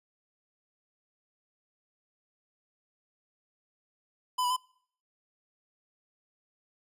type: tone with pitch steps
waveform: square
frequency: 1005 / 984 / 1016 Hz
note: B5 / B5 / B5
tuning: +30 / -7 / +49 cents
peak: -27 dBFS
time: 4.38-4.566 s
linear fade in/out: 10 ms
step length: 62 ms
effects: noise-tail reverb RT60 0.6 s tail -26 dB re dry + resampled to 32000 Hz